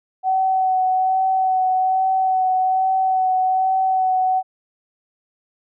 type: tone with vibrato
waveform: sine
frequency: 753 Hz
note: F#5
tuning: 30 cents sharp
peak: -15 dBFS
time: 0.23-4.43 s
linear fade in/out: 50 ms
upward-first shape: sine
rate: 1.2 Hz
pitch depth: 16 cents each way
effects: none

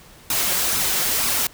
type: noise with flanger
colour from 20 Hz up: white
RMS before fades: -21 dBFS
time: 0.3-1.47 s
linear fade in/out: 2 ms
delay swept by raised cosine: 0.76 to 5.66 ms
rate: 2.1 Hz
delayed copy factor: +0.5
effects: pink hiss -47 dBFS RMS until 1.53 s

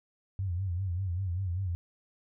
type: tone with vibrato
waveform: sine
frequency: 91.7 Hz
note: F#2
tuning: 15 cents flat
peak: -29 dBFS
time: 0.39-1.75 s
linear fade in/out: 0 ms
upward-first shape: sine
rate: 5.1 Hz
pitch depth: 120 cents each way
effects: none

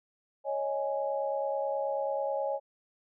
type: chord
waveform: sine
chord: C# suspended second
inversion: none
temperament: just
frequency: 554.4 / 623.7 / 831.5 Hz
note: C#5 / D#5 / G#5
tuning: 0 / +4 / +2 cents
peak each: -31 / -35 / -35 dBFS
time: 0.44-2.6 s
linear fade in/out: 50 ms
effects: none

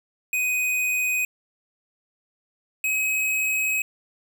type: tone pair in turn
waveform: square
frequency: 2499 / 2544 Hz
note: D#7 / D#7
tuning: +7 / +38 cents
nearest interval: unison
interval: 31 cents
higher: second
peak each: -22 dBFS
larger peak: neither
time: 0.33-1.25 / 2.84-3.82 s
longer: second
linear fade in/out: 2 ms
effects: none

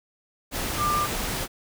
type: tone in noise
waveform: sine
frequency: 1192 Hz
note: D6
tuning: 25 cents sharp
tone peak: -22 dBFS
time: 0.77-1.08 s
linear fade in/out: 50 ms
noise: pink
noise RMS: -29 dBFS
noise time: 0.51-1.48 s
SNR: +4 dB
effects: none

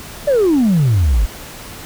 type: exponential sweep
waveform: sine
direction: down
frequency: 605 to 46.25 Hz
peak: -8 dBFS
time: 0.27-1.26 s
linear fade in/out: 10 ms
effects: tanh soft clip ceiling -8 dBFS + pink hiss -33 dBFS RMS until 1.85 s

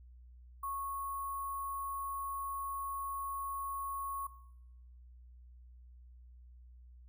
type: tone with sample-and-hold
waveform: sine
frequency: 1100 Hz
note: C#6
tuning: 14 cents flat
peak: -36 dBFS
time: 0.63-4.27 s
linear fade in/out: 5 ms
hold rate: 11025 Hz
effects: noise-tail reverb RT60 0.9 s tail -20 dB re dry + added 61 Hz sine -53 dBFS peak until 7.08 s

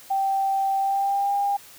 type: tone with pitch glide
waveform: sine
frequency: 780 to 804.2 Hz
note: G5 to G5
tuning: -9 to +44 cents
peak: -20 dBFS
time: 0.1-1.57 s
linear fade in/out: 10 ms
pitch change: +53 cents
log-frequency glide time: 0.77-1.35 s
effects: white hiss -47 dBFS RMS until 1.78 s

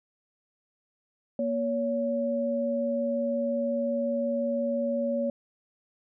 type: tone pair together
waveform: sine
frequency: 236.8 / 563.2 Hz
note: A#3 / C#5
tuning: +27 / +27 cents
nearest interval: octave + minor third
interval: 1500 cents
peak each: -29 / -27 dBFS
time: 1.39-5.3 s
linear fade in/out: 2 ms
effects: none

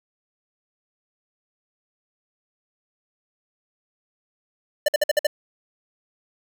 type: tone bursts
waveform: square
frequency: 595 Hz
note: D5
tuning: 22 cents sharp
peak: -16 dBFS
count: 6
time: 4.86-5.269 s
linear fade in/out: 5 ms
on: 24 ms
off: 53 ms
effects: none

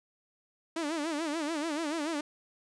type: tone with vibrato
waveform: sawtooth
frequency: 311.1 Hz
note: D#4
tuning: in tune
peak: -27 dBFS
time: 0.76-2.21 s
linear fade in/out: 5 ms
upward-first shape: sine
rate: 6.9 Hz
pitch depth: 140 cents each way
effects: resampled to 22050 Hz + 11-bit

